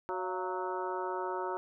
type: harmonic tone with a mistuned harmonic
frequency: 185 Hz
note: F#3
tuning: in tune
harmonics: 2 / 3 / 4 / 5 / 6 / 7 / 8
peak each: -37 / -42 / -43 / -37 / -46 / -42 / -48 dBFS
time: 0.09-1.57 s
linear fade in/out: 0 ms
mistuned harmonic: 4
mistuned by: -100 cents
effects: none